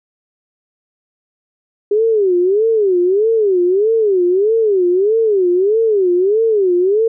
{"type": "tone with vibrato", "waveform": "sine", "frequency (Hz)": 400, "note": "G4", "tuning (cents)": 35, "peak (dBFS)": -10, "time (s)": [1.91, 7.08], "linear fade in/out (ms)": 5, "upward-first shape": "sine", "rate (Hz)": 1.6, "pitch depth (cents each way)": 220, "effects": []}